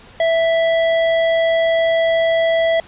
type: tone with hard clipping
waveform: sine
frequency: 659.3 Hz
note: E5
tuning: in tune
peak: -15 dBFS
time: 0.2-2.8 s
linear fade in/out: 2 ms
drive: 15 dB
effects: pink hiss -43 dBFS RMS until 2.87 s + resampled to 8000 Hz